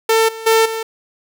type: tone with level steps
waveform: sawtooth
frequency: 447.7 Hz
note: A4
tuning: 30 cents sharp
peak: -7 / -24 / -6 / -17 dBFS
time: 0.09-0.83 s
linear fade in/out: 5 ms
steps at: 0.28 / 0.46 / 0.65 s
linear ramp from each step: 10 ms
effects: none